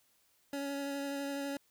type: tone with vibrato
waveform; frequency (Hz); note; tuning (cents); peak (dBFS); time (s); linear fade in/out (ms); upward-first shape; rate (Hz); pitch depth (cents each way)
25% pulse; 280; C#4; +18; -32; 0.53-1.57; 2; sine; 12; 14
effects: white hiss -71 dBFS RMS until 1.7 s